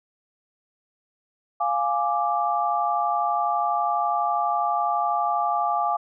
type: chord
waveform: sine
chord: D diminished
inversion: first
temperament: equal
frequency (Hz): 698.5 / 830.6 / 1174.7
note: F5 / Ab5 / D6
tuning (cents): 0 / 0 / 0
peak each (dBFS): -25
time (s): 1.6-5.97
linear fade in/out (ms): 10
effects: none